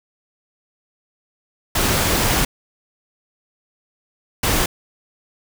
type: noise bursts at uneven times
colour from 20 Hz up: pink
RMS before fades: -18 dBFS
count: 2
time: 1.75-2.45 / 4.43-4.66 s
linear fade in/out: 5 ms
effects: none